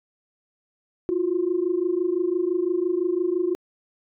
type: tone pair together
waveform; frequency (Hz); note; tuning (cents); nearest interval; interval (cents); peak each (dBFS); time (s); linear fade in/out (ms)
sine; 337.8 / 363.7; E4 / F#4; +42 / -30; minor second; 128; -24 / -22; 1.09-3.55; 0
effects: tanh soft clip ceiling -13 dBFS